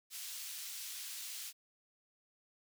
pink high-pass noise, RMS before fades -45 dBFS, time 0.1-1.53 s, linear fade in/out 50 ms, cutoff 3600 Hz, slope 12 dB/octave, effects none

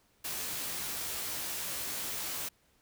white noise with comb filter, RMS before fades -37 dBFS, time 0.24-2.49 s, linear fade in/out 10 ms, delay 16 ms, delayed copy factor +0.9, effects pink hiss -69 dBFS RMS until 2.81 s

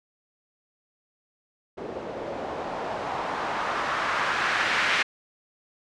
blue noise with low-pass filter sweep, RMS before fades -28 dBFS, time 1.77-5.03 s, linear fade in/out 10 ms, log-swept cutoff 440 to 2000 Hz, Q 1.6, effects low-pass 7000 Hz 12 dB/octave

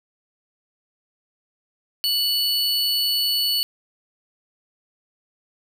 square tone pair together, 2960 / 4435 Hz, F#7 / C#8, 0 / 0 cents, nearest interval perfect fifth, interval 700 cents, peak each -25 / -21 dBFS, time 2.04-3.63 s, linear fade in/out 0 ms, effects none

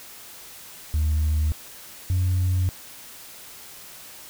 sine tone pair in turn, 76.8 / 91.37 Hz, D#2 / F#2, -22 / -21 cents, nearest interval minor third, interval 301 cents, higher second, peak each -17 / -17 dBFS, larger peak neither, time 0.94-1.52 / 2.1-2.69 s, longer second, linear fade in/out 0 ms, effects tanh soft clip ceiling -17 dBFS + white hiss -43 dBFS RMS until 4.29 s

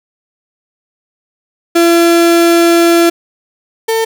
35% pulse tone pair in turn, 338.8 / 450.2 Hz, E4 / A4, +48 / +40 cents, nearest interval perfect fourth, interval 492 cents, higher second, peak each -4 / -9 dBFS, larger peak first, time 1.75-3.1 / 3.88-4.05 s, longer first, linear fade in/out 10 ms, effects none

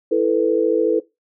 sine chord, E suspended fourth, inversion none, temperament equal, 329.6 / 440 / 493.9 Hz, E4 / A4 / B4, 0 / 0 / 0 cents, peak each -20 / -17 / -19 dBFS, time 0.11-1 s, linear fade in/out 10 ms, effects noise-tail reverb RT60 0.2 s tail -19 dB re dry

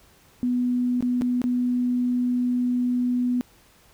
sine tone with dropouts, 246.9 Hz, B3, in tune, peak -20 dBFS, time 0.43-3.41 s, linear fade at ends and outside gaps 0 ms, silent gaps 1.007-1.025 / 1.212-1.219 / 1.417-1.44 s, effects pink hiss -56 dBFS RMS until 3.93 s

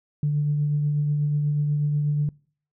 sine tone with tremolo, 147.4 Hz, D3, 7 cents sharp, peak -18 dBFS, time 0.23-2.29 s, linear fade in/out 2 ms, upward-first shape triangle, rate 8.2 Hz, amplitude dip 30%, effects noise-tail reverb RT60 0.5 s tail -26 dB re dry + tanh soft clip ceiling -14 dBFS

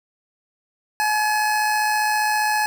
25% pulse tone with amplitude modulation, 850 Hz, G#5, 40 cents sharp, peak -13 dBFS, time 1-2.66 s, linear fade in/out 0 ms, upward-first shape sine, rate 115 Hz, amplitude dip 30%, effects none

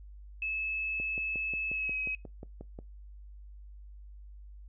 sine tone with pitch glide, 2600 to 2545 Hz, E7 to D#7, -24 to +39 cents, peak -31 dBFS, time 0.42-2.15 s, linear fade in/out 2 ms, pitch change -37 cents, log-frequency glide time 1.7-1.95 s
click train, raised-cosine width 2 ms, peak -30 dBFS, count 11, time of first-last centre 1-2.789 s, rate 5.59 Hz
effects noise-tail reverb RT60 0.2 s tail -22 dB re dry + added 50 Hz sine -46 dBFS peak until 4.68 s

